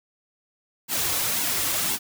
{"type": "noise with flanger", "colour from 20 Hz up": "white", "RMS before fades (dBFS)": -25, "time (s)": [0.88, 1.99], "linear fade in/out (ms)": 50, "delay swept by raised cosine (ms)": [1.6, 5], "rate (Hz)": 1.9, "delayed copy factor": -0.7, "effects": []}